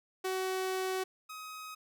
sawtooth tone pair in turn, 375.8 / 1264 Hz, F#4 / D#6, +27 / +27 cents, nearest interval octave + major sixth, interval 2100 cents, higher second, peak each -28 / -39 dBFS, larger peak first, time 0.24-1.04 / 1.29-1.75 s, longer first, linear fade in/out 10 ms, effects none

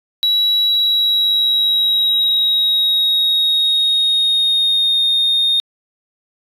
sine tone with pitch glide, 3900 to 3687 Hz, B7 to A#7, -23 to -20 cents, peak -10 dBFS, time 0.23-5.6 s, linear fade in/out 0 ms, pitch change -97 cents, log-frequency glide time 0.64-5.01 s, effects tanh soft clip ceiling -10 dBFS

